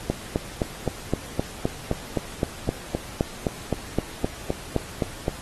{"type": "click train", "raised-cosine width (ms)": 2, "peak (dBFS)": -8, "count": 21, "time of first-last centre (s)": [0.1, 5.281], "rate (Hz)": 3.86, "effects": ["pink hiss -40 dBFS RMS until 5.41 s", "AAC 32 kbps"]}